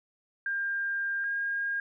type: tone pair in turn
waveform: sine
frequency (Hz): 1600 / 1620.5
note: G6 / G#6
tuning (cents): +35 / -43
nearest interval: unison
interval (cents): 22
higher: second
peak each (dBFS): -28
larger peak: neither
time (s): 0.46-1.24 / 1.24-1.8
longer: first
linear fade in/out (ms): 2
effects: none